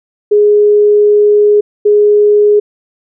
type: tone pair in turn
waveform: sine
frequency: 416 / 416 Hz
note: G#4 / G#4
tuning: +3 / +3 cents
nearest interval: unison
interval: 0 cents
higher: neither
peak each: -4 dBFS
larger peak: neither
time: 0.31-1.61 / 1.85-2.6 s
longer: first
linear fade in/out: 10 ms
effects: none